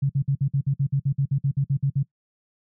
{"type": "tone bursts", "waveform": "sine", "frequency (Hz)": 138.4, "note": "C#3", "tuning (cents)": -2, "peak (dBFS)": -18, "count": 16, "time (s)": [0.02, 2.031], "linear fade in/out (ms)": 10, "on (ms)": 76, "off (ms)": 53, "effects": ["noise-tail reverb RT60 0.1 s tail -21 dB re dry"]}